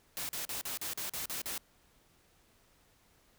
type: noise bursts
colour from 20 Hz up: white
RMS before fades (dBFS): -38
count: 9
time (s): 0.17-1.578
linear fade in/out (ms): 0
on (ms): 120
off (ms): 41
effects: pink hiss -67 dBFS RMS until 3.38 s